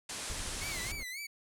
white low-pass noise, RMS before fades -41 dBFS, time 0.09-0.92 s, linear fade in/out 5 ms, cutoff 10000 Hz, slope 48 dB/octave
brown noise with tremolo, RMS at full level -42 dBFS, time 0.3-1.03 s, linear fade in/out 0 ms, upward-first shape square, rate 13 Hz, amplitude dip 35%
sawtooth tone with vibrato, 2139 Hz, C7, 38 cents sharp, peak -36 dBFS, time 0.61-1.27 s, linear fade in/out 10 ms, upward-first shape sine, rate 3.7 Hz, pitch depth 140 cents each way
effects none

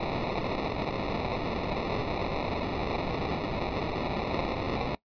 white noise with sample-and-hold, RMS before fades -31 dBFS, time 0-4.95 s, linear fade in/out 2 ms, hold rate 1575 Hz, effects noise-tail reverb RT60 0.1 s tail -21 dB re dry + resampled to 11025 Hz

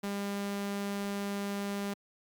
sawtooth tone, 200.8 Hz, G3, 42 cents sharp, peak -29 dBFS, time 0.03-1.94 s, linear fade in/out 10 ms, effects Opus 48 kbps

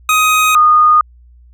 25% pulse / sine tone pair in turn, 1254 / 1228.9 Hz, D#6 / D#6, +13 / -22 cents, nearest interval unison, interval 35 cents, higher first, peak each -5 dBFS, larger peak neither, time 0.09-0.55 / 0.55-1.01 s, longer neither, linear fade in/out 2 ms, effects added 60 Hz sine -40 dBFS peak until 1.53 s

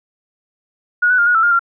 sine tone with pitch steps, 1449 / 1492 / 1406 / 1450 / 1327 / 1412 / 1380 Hz, F#6 / F#6 / F6 / F#6 / E6 / F6 / F6, -37 / +14 / +11 / -35 / +11 / +19 / -21 cents, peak -10 dBFS, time 1.02-1.594 s, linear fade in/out 10 ms, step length 82 ms, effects none

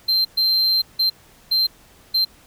triangle tone bursts at uneven times, 4137 Hz, C8, 20 cents flat, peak -14 dBFS, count 5, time 0.08-0.25 / 0.37-0.82 / 0.99-1.1 / 1.51-1.67 / 2.14-2.25 s, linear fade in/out 10 ms, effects pink hiss -51 dBFS RMS until 2.46 s

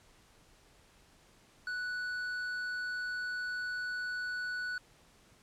sine tone with hard clipping, 1480 Hz, F#6, in tune, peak -36 dBFS, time 1.67-4.78 s, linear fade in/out 2 ms, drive 6 dB, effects pink hiss -63 dBFS RMS until 5.42 s + low-pass 10000 Hz 12 dB/octave

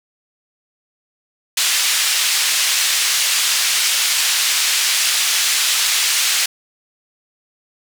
pink band-pass noise, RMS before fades -17 dBFS, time 1.57-6.46 s, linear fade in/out 5 ms, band 2600 to 9700 Hz, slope 12 dB/octave, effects none

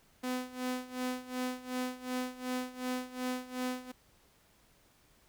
sawtooth tone with tremolo, 252.7 Hz, B3, 40 cents sharp, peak -28 dBFS, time 0.23-3.92 s, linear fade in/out 10 ms, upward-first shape sine, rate 2.7 Hz, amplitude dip 85%, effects pink hiss -66 dBFS RMS until 5.28 s

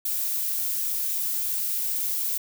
violet noise, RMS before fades -27 dBFS, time 0.05-2.38 s, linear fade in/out 5 ms, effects none

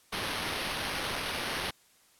white noise with sample-and-hold, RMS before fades -34 dBFS, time 0.12-1.71 s, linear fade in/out 10 ms, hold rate 7350 Hz, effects white hiss -63 dBFS RMS until 2.19 s + low-pass 12000 Hz 12 dB/octave

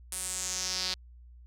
sawtooth tone with band-pass filter sweep, 185 Hz, F#3, in tune, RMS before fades -34 dBFS, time 0.12-0.94 s, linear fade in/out 2 ms, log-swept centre 9700 to 4400 Hz, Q 3.8, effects added 60 Hz sine -49 dBFS peak until 1.46 s

